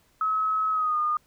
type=tone with pitch glide; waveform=sine; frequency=1284 to 1221.1 Hz; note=E6 to D#6; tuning=-46 to -33 cents; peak=-22 dBFS; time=0.21-1.17 s; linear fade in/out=2 ms; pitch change=-87 cents; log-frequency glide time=0.71-0.98 s; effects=pink hiss -64 dBFS RMS until 1.26 s